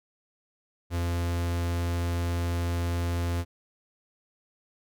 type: tone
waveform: 45% pulse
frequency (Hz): 86.1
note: F2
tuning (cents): -24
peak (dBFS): -26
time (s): 0.9-3.45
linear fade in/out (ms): 50
effects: none